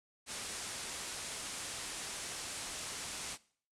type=low-pass noise; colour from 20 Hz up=white; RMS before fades=-43 dBFS; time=0.26-3.38 s; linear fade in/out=50 ms; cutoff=10000 Hz; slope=48 dB/octave; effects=noise-tail reverb RT60 0.5 s tail -20 dB re dry